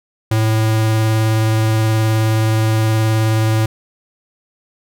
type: tone with vibrato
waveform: square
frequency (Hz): 110.2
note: A2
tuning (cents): +3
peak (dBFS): -13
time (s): 0.31-3.66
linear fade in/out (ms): 5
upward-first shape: sine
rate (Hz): 19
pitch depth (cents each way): 12
effects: none